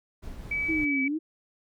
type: noise with tremolo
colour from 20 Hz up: brown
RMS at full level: -39 dBFS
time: 0.22-0.86 s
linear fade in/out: 20 ms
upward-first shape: triangle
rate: 5.1 Hz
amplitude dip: 25%
type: tone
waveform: sine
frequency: 2290 Hz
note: D7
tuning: 44 cents flat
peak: -26 dBFS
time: 0.51-1.08 s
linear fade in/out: 5 ms
type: exponential two-way sweep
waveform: sine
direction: down then up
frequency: 327.2 to 262 to 327.2 Hz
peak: -26 dBFS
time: 0.68-1.19 s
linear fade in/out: 20 ms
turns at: 1.03 s
effects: none